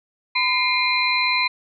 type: tone cluster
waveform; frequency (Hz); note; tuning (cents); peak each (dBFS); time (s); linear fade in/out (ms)
sine; 1006 / 2107 / 2417 / 4068; B5 / C7 / D7 / C8; +32 / +12 / +49 / -50; -23; 0.35-1.48; 10
effects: none